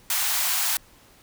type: high-pass noise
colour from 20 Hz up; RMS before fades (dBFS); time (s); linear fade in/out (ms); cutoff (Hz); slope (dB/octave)
white; -24; 0.1-0.77; 2; 690; 48
effects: pink hiss -54 dBFS RMS until 1.22 s